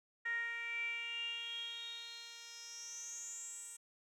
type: tone with band-pass filter sweep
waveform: 10% pulse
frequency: 466.2 Hz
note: A#4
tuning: in tune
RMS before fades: -44 dBFS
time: 0.25-3.77 s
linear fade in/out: 10 ms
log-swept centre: 1800 to 8600 Hz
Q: 9.9
effects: none